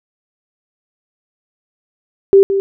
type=tone with echo; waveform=sine; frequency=392 Hz; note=G4; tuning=in tune; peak=-3 dBFS; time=2.33-2.43 s; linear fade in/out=0 ms; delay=170 ms; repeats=1; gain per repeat=-9 dB; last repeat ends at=2.6 s; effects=none